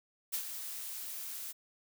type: noise with ADSR envelope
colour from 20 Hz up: blue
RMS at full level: -34 dBFS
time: 0.32-1.53 s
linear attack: 20 ms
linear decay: 85 ms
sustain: -8 dB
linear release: 24 ms
effects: none